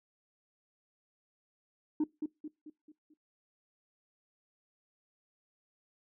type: tone with echo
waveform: sine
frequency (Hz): 304.2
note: D#4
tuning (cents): -39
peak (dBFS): -24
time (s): 2-2.04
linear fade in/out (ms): 5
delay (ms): 220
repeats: 5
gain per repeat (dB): -7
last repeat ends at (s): 3.14
effects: noise-tail reverb RT60 0.2 s tail -21 dB re dry + tanh soft clip ceiling -25 dBFS